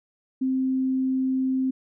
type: tone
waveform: sine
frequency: 261.6 Hz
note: C4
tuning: in tune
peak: -21 dBFS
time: 0.41-1.71 s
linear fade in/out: 10 ms
effects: none